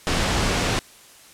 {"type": "low-pass noise", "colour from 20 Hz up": "pink", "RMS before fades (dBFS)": -22, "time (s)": [0.07, 0.79], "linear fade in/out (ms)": 0, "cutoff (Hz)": 7000, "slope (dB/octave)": 12, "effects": ["white hiss -48 dBFS RMS until 1.33 s", "low-pass 11000 Hz 12 dB/octave"]}